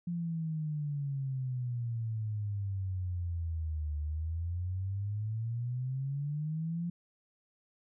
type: exponential two-way sweep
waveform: sine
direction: down then up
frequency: 174.61 to 74 to 174.61 Hz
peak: -32 dBFS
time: 0.07-6.9 s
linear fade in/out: 5 ms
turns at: 3.98 s
effects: none